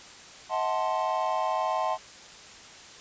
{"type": "chord", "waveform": "triangle", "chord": "D# diminished seventh", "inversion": "none", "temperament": "equal with one note detuned", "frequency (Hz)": [638.3, 740, 880, 1046.5], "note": ["D#5", "F#5", "A5", "C6"], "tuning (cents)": [44, 0, 0, 0], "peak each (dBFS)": -29, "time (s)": [0.49, 1.98], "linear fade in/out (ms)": 50, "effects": ["white hiss -47 dBFS RMS until 3 s", "resampled to 16000 Hz"]}